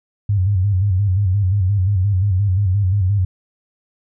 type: tone with vibrato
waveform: sine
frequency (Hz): 96.9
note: G2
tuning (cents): -20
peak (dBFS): -13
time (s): 0.29-3.25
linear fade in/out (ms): 5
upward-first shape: square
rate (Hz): 5.7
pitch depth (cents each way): 92
effects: none